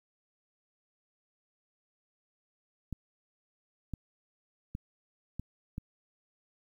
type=clicks; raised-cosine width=5 ms; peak=-24 dBFS; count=5; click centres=2.927 / 3.937 / 4.751 / 5.396 / 5.781 s; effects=10-bit